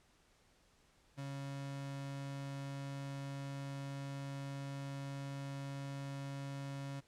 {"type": "tone", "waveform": "35% pulse", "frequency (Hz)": 138.59, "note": "C#3", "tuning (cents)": 0, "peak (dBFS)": -40, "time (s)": [1.17, 7.01], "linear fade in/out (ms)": 20, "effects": ["pink hiss -70 dBFS RMS until 7.07 s", "low-pass 9000 Hz 12 dB/octave"]}